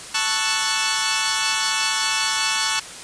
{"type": "chord", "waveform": "10% pulse", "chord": "F# minor seventh", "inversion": "first", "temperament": "equal", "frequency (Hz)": [880, 1108.7, 1318.5, 1480], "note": ["A5", "C#6", "E6", "F#6"], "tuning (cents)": [0, 0, 0, 0], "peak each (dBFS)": [-16, -16, -21, -16], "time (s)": [0.14, 2.8], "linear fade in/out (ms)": 10, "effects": ["white hiss -36 dBFS RMS until 3.03 s", "resampled to 22050 Hz"]}